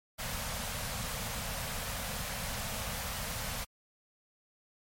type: band-stop noise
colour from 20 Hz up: pink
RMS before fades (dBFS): -37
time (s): 0.18-3.65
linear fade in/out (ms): 20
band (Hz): 240 to 480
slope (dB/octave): 48
effects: MP3 64 kbps